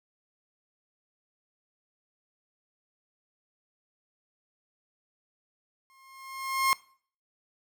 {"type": "tone with exponential growth", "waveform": "30% pulse", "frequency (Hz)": 1069, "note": "C6", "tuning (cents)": 37, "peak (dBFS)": -17, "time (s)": [5.9, 6.73], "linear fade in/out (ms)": 0, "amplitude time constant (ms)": 180, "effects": ["noise-tail reverb RT60 0.5 s tail -22 dB re dry"]}